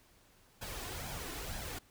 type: noise with flanger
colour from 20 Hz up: pink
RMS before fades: -42 dBFS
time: 0.61-1.79 s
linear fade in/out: 10 ms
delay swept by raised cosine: 1.2 to 2.8 ms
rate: 2.1 Hz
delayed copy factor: +0.55
effects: pink hiss -65 dBFS RMS until 1.9 s